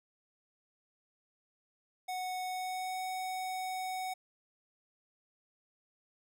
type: tone with pitch glide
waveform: square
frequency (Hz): 738 to 746.1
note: F#5 to F#5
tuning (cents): -5 to +14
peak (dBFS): -36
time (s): 2.08-4.14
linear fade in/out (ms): 10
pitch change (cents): +19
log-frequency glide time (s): 2.43-3.02
effects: none